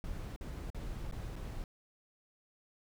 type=noise with dropouts; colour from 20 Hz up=brown; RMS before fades=-41 dBFS; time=0.04-1.64 s; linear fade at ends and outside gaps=1 ms; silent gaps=0.362-0.41 / 0.702-0.746 / 1.113-1.123 / 1.357-1.363 s; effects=none